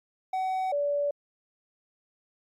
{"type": "tone pair in turn", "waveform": ["triangle", "sine"], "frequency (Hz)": [753, 576.4], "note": ["F#5", "D5"], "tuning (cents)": [30, -33], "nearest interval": "perfect fourth", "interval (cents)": 463, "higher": "first", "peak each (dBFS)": -24, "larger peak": "neither", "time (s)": [[0.33, 0.72], [0.72, 1.11]], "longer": "neither", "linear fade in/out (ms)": 5, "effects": ["MP3 64 kbps"]}